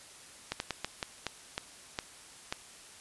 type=slowing click train; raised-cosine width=0.2 ms; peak=-15 dBFS; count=9; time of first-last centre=0.52-2.525 s; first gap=81 ms; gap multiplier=1.31; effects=white hiss -52 dBFS RMS until 3 s + resampled to 24000 Hz